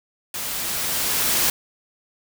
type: noise with level ramp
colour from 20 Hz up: white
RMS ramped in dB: -29 to -19 dBFS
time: 0.34-1.5 s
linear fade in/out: 2 ms
effects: none